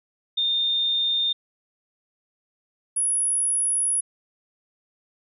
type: tone pair in turn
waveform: sine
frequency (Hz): 3632 / 10309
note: A#7 / E9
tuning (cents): -46 / -40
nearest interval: octave + tritone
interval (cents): 1806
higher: second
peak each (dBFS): -20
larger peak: neither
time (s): 0.37-1.33 / 2.96-4.01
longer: second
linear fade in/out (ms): 10
effects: none